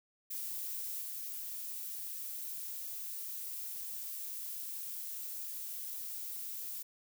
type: noise with level steps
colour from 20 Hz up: violet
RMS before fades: -40 / -42 dBFS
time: 0.3-6.83 s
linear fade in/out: 10 ms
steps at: 1.01 s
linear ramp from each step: 10 ms
effects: none